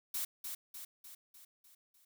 blue noise with echo, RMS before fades -37 dBFS, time 0.14-0.25 s, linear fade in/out 5 ms, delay 300 ms, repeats 6, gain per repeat -5 dB, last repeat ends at 2.05 s, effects none

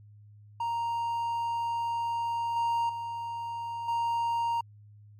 triangle tone with level steps, 932.3 Hz, A#5, in tune, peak -26 / -23 / -31 / -24 dBFS, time 0.6-4.61 s, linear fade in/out 5 ms, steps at 2.56 / 2.89 / 3.88 s, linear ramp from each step 5 ms, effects added 104 Hz sine -50 dBFS peak until 5.19 s + MP3 64 kbps

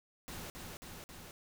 pink noise with echo, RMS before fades -45 dBFS, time 0.28-0.5 s, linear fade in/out 0 ms, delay 270 ms, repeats 3, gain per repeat -2 dB, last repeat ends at 1.31 s, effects none

